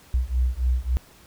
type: beating tone pair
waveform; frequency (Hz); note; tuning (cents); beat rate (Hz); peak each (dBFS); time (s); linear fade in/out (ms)
sine; 60.7 / 64.3; B1 / C2; -29 / -30; 3.6; -23; 0.14-0.97; 0
effects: pink hiss -52 dBFS RMS until 1.26 s